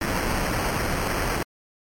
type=noise with sample-and-hold; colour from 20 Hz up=pink; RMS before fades=-25 dBFS; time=0.01-1.43 s; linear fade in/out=5 ms; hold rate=3675 Hz; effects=MP3 64 kbps